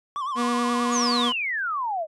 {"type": "tone with vibrato", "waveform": "triangle", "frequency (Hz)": 1100, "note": "C#6", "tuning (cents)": -14, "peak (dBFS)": -24, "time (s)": [0.16, 1.32], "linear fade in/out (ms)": 0, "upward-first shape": "sine", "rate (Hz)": 9.4, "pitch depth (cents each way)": 130}
{"type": "tone", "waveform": "sawtooth", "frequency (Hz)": 241.2, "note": "B3", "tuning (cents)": -41, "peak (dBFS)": -19, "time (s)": [0.35, 1.33], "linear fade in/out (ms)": 50}
{"type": "exponential sweep", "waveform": "sine", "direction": "down", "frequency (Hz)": [7040, 600], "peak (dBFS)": -24, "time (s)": [0.91, 2.07], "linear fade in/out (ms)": 50}
{"effects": ["resampled to 24000 Hz"]}